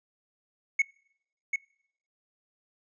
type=tone with echo; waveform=triangle; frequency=2200 Hz; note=C#7; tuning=14 cents flat; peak=-18 dBFS; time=0.79-0.82 s; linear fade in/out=5 ms; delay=740 ms; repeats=1; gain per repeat=-5 dB; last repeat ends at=1.56 s; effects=noise-tail reverb RT60 0.7 s tail -26 dB re dry + resampled to 16000 Hz